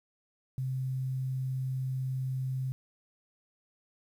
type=tone with quantisation; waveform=sine; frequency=130.81 Hz; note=C3; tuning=in tune; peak=-30 dBFS; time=0.58-2.72 s; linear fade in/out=0 ms; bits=10; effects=none